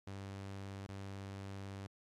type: tone with dropouts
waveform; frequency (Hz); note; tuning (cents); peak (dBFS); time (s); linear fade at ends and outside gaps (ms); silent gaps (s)
sawtooth; 98; G2; 0; -40; 0.07-1.87; 5; 0.866-0.888
effects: low-pass 8000 Hz 12 dB/octave + MP3 96 kbps